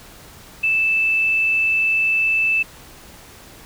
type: tone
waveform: sine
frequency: 2637 Hz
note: E7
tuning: in tune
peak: -15 dBFS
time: 0.63-2.63 s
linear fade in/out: 10 ms
effects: pink hiss -43 dBFS RMS until 3.65 s